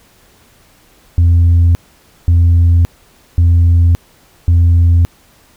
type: tone bursts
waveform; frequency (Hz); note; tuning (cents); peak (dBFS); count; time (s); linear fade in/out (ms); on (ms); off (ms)
sine; 85.4; F2; -38; -3; 4; 1.18-5.05; 0; 570; 530
effects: tanh soft clip ceiling -4 dBFS + pink hiss -48 dBFS RMS until 5.56 s